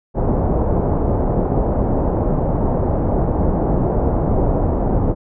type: low-pass noise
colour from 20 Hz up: pink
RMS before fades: -17 dBFS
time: 0.14-5.15 s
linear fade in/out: 50 ms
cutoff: 800 Hz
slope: 24 dB/octave
effects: none